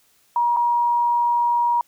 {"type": "tone with dropouts", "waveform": "sine", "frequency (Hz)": 953, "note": "A#5", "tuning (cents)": 38, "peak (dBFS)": -16, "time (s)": [0.36, 1.81], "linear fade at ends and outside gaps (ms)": 2, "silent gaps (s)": [0.564, 0.569], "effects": ["white hiss -60 dBFS RMS until 1.87 s"]}